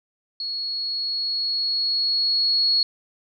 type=tone with level ramp; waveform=sine; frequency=4339 Hz; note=C#8; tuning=38 cents flat; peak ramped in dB=-26 to -16 dBFS; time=0.4-2.83 s; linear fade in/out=2 ms; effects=none